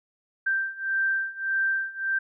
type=beating tone pair; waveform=sine; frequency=1568 / 1569.7 Hz; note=G6 / G6; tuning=0 / +2 cents; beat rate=1.7 Hz; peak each=-28 / -26 dBFS; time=0.46-2.19 s; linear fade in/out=10 ms; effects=none